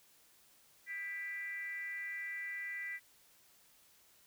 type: tone with frequency modulation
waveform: sine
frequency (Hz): 1975.5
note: B6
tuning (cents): 0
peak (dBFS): -39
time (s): 0.86-3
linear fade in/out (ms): 50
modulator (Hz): 372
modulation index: 0.55
effects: white hiss -66 dBFS RMS until 4.26 s